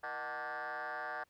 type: tone with frequency modulation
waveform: sine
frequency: 1166 Hz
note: D6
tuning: 13 cents flat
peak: -36 dBFS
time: 0.03-1.24 s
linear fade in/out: 10 ms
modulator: 139 Hz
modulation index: 4.1
effects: tanh soft clip ceiling -36 dBFS + pink hiss -75 dBFS RMS until 1.29 s